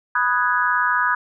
sine chord, G# minor seventh, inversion first, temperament equal, 987.8 / 1244.5 / 1480 / 1661.2 Hz, B5 / D#6 / F#6 / G#6, 0 / 0 / 0 / 0 cents, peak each -22 dBFS, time 0.15-1.15 s, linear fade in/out 5 ms, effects none

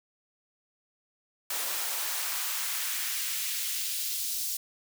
white noise with high-pass filter sweep, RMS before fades -32 dBFS, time 1.5-4.57 s, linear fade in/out 5 ms, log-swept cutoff 490 to 5100 Hz, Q 1, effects none

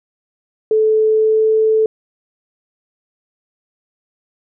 sine tone with pitch glide, 435.4 to 438.2 Hz, A4 to A4, -18 to -7 cents, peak -10 dBFS, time 0.71-1.86 s, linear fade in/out 2 ms, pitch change +11 cents, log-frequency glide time 1.07-1.51 s, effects none

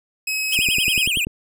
sawtooth tone with pitch glide, 2556 to 2527 Hz, D#7 to D#7, +46 to +26 cents, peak -18 dBFS, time 0.27-1.07 s, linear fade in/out 5 ms, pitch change -20 cents, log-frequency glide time 0.56-0.61 s
blue noise with exponential growth, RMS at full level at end -25 dBFS, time 0.44-0.55 s, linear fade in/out 1 ms, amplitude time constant 22 ms
square tone with vibrato, 2800 Hz, F7, 4 cents sharp, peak -19 dBFS, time 0.52-1.25 s, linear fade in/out 5 ms, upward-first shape sine, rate 11 Hz, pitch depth 260 cents each way
click train, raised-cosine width 3 ms, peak -16 dBFS, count 8, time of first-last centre 0.59-1.27 s, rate 10.3 Hz
effects none

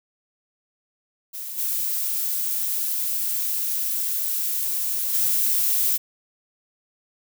violet noise with level steps, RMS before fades -33 / -25 / -21 dBFS, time 1.33-5.98 s, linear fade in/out 20 ms, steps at 1.57 / 5.13 s, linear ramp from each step 20 ms, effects none

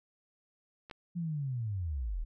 clicks, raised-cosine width 0.3 ms, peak -32 / -27 dBFS, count 2, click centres 0.898 / 0.912 s
sine linear sweep, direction down, 176.9 to 32.7 Hz, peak -32 dBFS, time 1.15-2.25 s, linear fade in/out 20 ms
effects none

